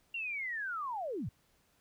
sine linear sweep, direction down, 2794 to 77.78 Hz, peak -35 dBFS, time 0.14-1.29 s, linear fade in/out 5 ms, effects pink hiss -71 dBFS RMS until 1.8 s

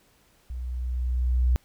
sine tone with level ramp, 62 Hz, B1, 7 cents sharp, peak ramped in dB -31 to -17 dBFS, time 0.5-1.56 s, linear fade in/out 0 ms, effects pink hiss -62 dBFS RMS until 1.64 s

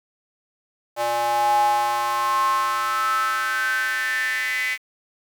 square tone with high-pass filter sweep, 118.6 Hz, A#2, 30 cents sharp, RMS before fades -22 dBFS, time 0.96-4.78 s, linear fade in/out 50 ms, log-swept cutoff 690 to 2100 Hz, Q 9, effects 8-bit

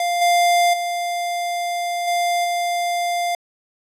square tone with level steps, 698.5 Hz, F5, in tune, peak -19 / -14 / -22 / -18 / -20 dBFS, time 0-3.35 s, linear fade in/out 2 ms, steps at 0.21 / 0.73 / 2.07 / 2.44 s, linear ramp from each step 10 ms, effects low-pass 12000 Hz 12 dB/octave

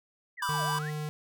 sine exponential two-way sweep, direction down then up, 2093 to 587.3 to 2093 Hz, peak -38 dBFS, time 0.37-0.91 s, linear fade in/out 20 ms, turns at 0.63 s
square chord, G major, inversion first, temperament equal, 987.8 / 1174.7 / 1568 Hz, B5 / D6 / G6, 0 / 0 / 0 cents, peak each -32 / -36 / -36 dBFS, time 0.42-0.79 s, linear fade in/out 5 ms
square tone, 151.5 Hz, D#3, 46 cents flat, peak -33 dBFS, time 0.49-1.09 s, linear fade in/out 0 ms
effects none

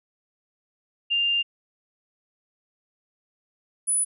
sine tone pair in turn, 2797 / 9940 Hz, F7 / D#9, +2 / -3 cents, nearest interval octave + minor seventh, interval 2195 cents, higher second, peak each -20 dBFS, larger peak neither, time 1.1-1.43 / 3.87-4.05 s, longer first, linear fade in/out 20 ms, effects none

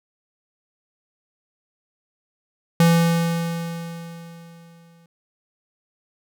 square tone with exponential decay, 167.9 Hz, E3, 32 cents sharp, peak -12 dBFS, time 2.8-5.06 s, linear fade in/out 2 ms, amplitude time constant 490 ms, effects none

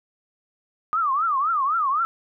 sine tone with vibrato, 1200 Hz, D6, 37 cents sharp, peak -19 dBFS, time 0.93-2.05 s, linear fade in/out 0 ms, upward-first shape triangle, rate 3.9 Hz, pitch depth 260 cents each way, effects none

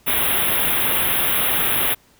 white band-stop noise, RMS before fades -19 dBFS, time 0.06-1.95 s, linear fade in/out 20 ms, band 3700 to 10000 Hz, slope 96 dB/octave, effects pink hiss -55 dBFS RMS until 2.19 s

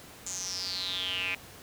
square tone with band-pass filter sweep, 92.5 Hz, F#2, in tune, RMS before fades -34 dBFS, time 0.26-1.35 s, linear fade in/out 5 ms, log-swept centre 7100 to 2400 Hz, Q 9.2, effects pink hiss -49 dBFS RMS until 1.62 s + high-pass 60 Hz 12 dB/octave

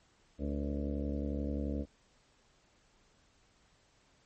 harmonic tone with a mistuned harmonic, 71.4 Hz, D2, 48 cents flat, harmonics 1 / 2 / 3 / 4 / 5 / 6 / 7 / 8 / 9, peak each -36 / -46 / -39 / -39 / -49 / -48 / -45 / -47 / -53 dBFS, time 0.38-1.86 s, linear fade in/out 50 ms, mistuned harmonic 6, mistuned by +90 cents, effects pink hiss -68 dBFS RMS until 4.25 s + MP3 32 kbps

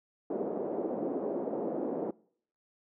white band-pass noise, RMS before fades -34 dBFS, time 0.3-2.11 s, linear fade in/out 5 ms, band 240 to 550 Hz, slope 24 dB/octave, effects noise-tail reverb RT60 0.6 s tail -24 dB re dry

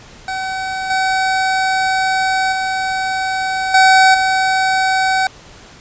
25% pulse tone with level steps, 759 Hz, F#5, 44 cents sharp, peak -16 / -10 / -13 / -3 / -9 dBFS, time 0.28-5.27 s, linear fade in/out 2 ms, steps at 0.9 / 2.52 / 3.74 / 4.14 s, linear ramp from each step 5 ms, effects pink hiss -40 dBFS RMS until 5.8 s + resampled to 16000 Hz

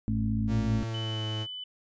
harmonic tone, 54.7 Hz, A1, 9 cents flat, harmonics 1 / 2 / 4 / 5, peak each -33 / -29 / -29 / -37 dBFS, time 0.08-0.83 s, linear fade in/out 0 ms
45% pulse tone with pitch glide, 116.1 to 108.95 Hz, A#2 to A2, -7 to -17 cents, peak -31 dBFS, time 0.47-1.47 s, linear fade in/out 50 ms, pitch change -110 cents, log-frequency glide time 0.62-1.23 s
sine tone, 3000 Hz, F#7, 23 cents sharp, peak -36 dBFS, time 0.94-1.64 s, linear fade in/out 5 ms
effects resampled to 16000 Hz

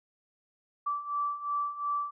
sine beating tone pair, 1160 / 1162.8 Hz, D6 / D6, -22 / -18 cents, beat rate 2.8 Hz, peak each -35 / -31 dBFS, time 0.86-2.11 s, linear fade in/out 10 ms, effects none

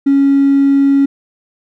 triangle tone with hard clipping, 277.2 Hz, C#4, in tune, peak -7 dBFS, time 0.06-1.06 s, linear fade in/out 10 ms, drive 3 dB, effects none

